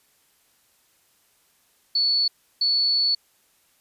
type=tone bursts at uneven times; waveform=sine; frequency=4435 Hz; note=C#8; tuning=in tune; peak=-18 dBFS; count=2; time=1.95-2.28 / 2.61-3.15 s; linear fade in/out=5 ms; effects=white hiss -63 dBFS RMS until 3.8 s + resampled to 32000 Hz